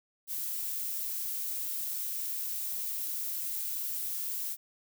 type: noise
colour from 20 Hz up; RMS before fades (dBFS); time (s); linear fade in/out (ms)
violet; -35; 0.27-4.57; 50
effects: none